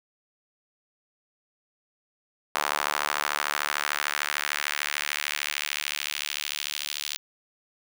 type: tone with high-pass filter sweep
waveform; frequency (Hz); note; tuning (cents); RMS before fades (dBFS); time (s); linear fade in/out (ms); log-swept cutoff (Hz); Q
sawtooth; 73.42; D2; 0; -30; 2.55-7.17; 0; 990 to 3500; 1.5
effects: none